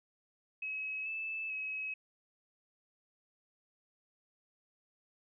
sine tone with pitch steps, 2562 / 2626 / 2559 Hz, E7 / E7 / D#7, -50 / -7 / +48 cents, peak -36 dBFS, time 0.62-1.94 s, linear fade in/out 5 ms, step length 440 ms, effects none

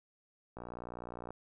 click train, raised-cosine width 1 ms, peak -30 dBFS, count 45, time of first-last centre 0.57-1.306 s, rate 59.8 Hz, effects none

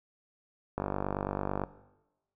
click train, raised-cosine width 1 ms, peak -17 dBFS, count 43, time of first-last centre 0.78-1.637 s, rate 49 Hz, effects noise-tail reverb RT60 1.0 s tail -17 dB re dry

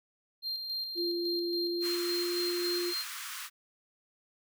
triangle tone with tremolo, 4186 Hz, C8, in tune, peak -31 dBFS, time 0.42-3.05 s, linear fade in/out 50 ms, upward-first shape square, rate 3.6 Hz, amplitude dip 40%
sine tone with pitch glide, 345.9 to 350.7 Hz, F4 to F4, -17 to +7 cents, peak -31 dBFS, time 0.95-2.94 s, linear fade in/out 50 ms, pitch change +24 cents, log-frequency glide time 1.63-2.41 s
pink high-pass noise, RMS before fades -41 dBFS, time 1.81-3.5 s, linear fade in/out 50 ms, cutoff 1100 Hz, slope 48 dB/octave
effects none

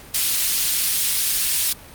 pink high-pass noise, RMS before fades -20 dBFS, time 0.14-1.73 s, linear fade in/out 5 ms, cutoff 4100 Hz, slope 12 dB/octave, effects pink hiss -42 dBFS RMS until 1.94 s + Opus 48 kbps

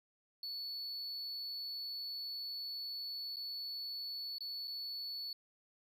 triangle tone with dropouts, 4434 Hz, C#8, in tune, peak -39 dBFS, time 0.43-5.33 s, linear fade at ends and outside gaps 2 ms, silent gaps 3.36-3.367 / 4.384-4.406 / 4.674-4.678 s, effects none

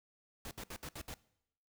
pink noise bursts, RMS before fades -45 dBFS, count 6, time 0.45-1.141 s, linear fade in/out 2 ms, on 61 ms, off 65 ms, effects noise-tail reverb RT60 0.8 s tail -21 dB re dry

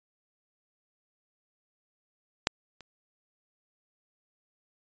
clicks, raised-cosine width 0.2 ms, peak -6 / -29 dBFS, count 2, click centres 2.471 / 2.807 s, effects resampled to 16000 Hz

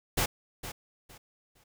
pink noise with echo, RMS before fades -27 dBFS, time 0.17-0.26 s, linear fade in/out 10 ms, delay 460 ms, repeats 3, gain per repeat -12 dB, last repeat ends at 1.64 s, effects none

